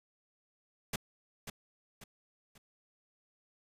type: noise with echo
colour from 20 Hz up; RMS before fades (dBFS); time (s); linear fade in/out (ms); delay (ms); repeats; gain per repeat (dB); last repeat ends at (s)
pink; -34; 0.93-0.96; 5; 540; 3; -8; 2.58
effects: resampled to 32000 Hz